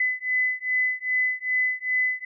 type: beating tone pair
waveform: sine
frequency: 2010 / 2012.5 Hz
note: B6 / B6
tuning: +30 / +32 cents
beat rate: 2.5 Hz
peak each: -25 dBFS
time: 0-2.25 s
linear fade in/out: 5 ms
effects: none

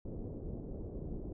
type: low-pass noise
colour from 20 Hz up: pink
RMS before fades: -42 dBFS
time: 0.05-1.33 s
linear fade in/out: 5 ms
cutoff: 480 Hz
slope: 24 dB/octave
effects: none

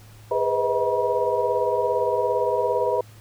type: tone cluster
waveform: sine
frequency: 412 / 489.5 / 507 / 636 / 961 Hz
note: G#4 / B4 / B4 / D#5 / B5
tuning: -14 / -15 / +45 / +38 / -48 cents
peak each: -26 dBFS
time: 0.31-3.01 s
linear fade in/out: 5 ms
effects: added 107 Hz sine -45 dBFS peak until 3.2 s + pink hiss -52 dBFS RMS until 3.2 s

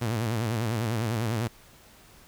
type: tone with vibrato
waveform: sawtooth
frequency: 113.1 Hz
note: A2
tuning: 48 cents sharp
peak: -22 dBFS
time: 0.01-1.48 s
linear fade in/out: 10 ms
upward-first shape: sine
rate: 10 Hz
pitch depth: 130 cents each way
effects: pink hiss -54 dBFS RMS until 2.27 s

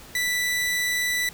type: tone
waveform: sawtooth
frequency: 1975.5 Hz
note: B6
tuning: in tune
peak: -19 dBFS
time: 0.15-1.29 s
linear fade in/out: 2 ms
effects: pink hiss -45 dBFS RMS until 1.33 s

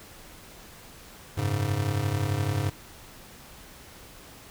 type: chord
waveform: square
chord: F# suspended second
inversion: none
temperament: just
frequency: 92.5 / 104.06 / 138.75 Hz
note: F#2 / G#2 / C#3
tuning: 0 / +4 / +2 cents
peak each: -33 / -28 / -31 dBFS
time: 1.37-2.7 s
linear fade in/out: 10 ms
effects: pink hiss -48 dBFS RMS until 4.5 s

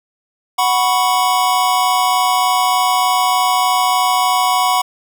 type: chord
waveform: square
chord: F# suspended fourth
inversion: none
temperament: just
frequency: 740 / 986.7 / 1110 Hz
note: F#5 / B5 / C#6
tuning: 0 / -2 / +2 cents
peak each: -17 / -17 / -19 dBFS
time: 0.58-4.82 s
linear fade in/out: 10 ms
effects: none

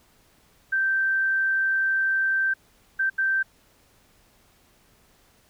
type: tone bursts at uneven times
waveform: sine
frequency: 1562 Hz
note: G6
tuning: 7 cents flat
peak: -20 dBFS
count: 3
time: 0.72-2.54 / 2.99-3.1 / 3.18-3.43 s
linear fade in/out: 10 ms
effects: pink hiss -60 dBFS RMS until 5.49 s

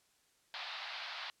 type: band-pass noise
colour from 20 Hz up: white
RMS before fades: -44 dBFS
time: 0.54-1.3 s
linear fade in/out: 0 ms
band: 650 to 4500 Hz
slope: 48 dB/octave
effects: white hiss -72 dBFS RMS until 1.4 s + low-pass 10000 Hz 12 dB/octave

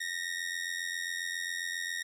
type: ring-modulated tone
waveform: sawtooth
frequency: 1866 Hz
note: A#6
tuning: 1 cent sharp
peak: -27 dBFS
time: 0-2.03 s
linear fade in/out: 10 ms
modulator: 43.7 Hz
effects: low-pass 11000 Hz 12 dB/octave + 11-bit

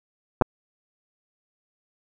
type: clicks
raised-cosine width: 1 ms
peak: -4 dBFS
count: 2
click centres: 0.413 / 0.421 s
effects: none

